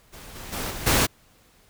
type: noise with level steps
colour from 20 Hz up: pink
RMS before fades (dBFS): -43 / -39 / -30 / -34 / -19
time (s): 0.12-1.07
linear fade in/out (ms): 20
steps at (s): 0.35 / 0.52 / 0.7 / 0.86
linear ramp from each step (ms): 10
effects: pink hiss -58 dBFS RMS until 1.69 s